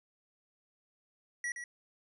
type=tone with echo; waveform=square; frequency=1930 Hz; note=B6; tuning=40 cents flat; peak=-34 dBFS; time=1.44-1.52 s; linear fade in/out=2 ms; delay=120 ms; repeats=1; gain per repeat=-7 dB; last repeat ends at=1.64 s; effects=resampled to 24000 Hz